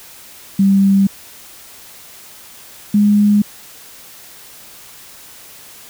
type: tone pair in turn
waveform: sine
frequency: 196 / 206.6 Hz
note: G3 / G#3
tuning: 0 / -9 cents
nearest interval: minor second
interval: 91 cents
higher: second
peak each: -8 dBFS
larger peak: neither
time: 0.59-1.07 / 2.94-3.42 s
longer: neither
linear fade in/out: 5 ms
effects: white hiss -39 dBFS RMS until 5.89 s